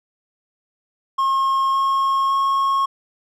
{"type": "tone with pitch steps", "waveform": "triangle", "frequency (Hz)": [1077, 1083.9, 1090.8], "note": ["C6", "C#6", "C#6"], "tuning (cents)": [50, -39, -28], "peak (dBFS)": -14, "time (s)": [1.18, 2.86], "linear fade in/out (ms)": 10, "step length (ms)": 560, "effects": []}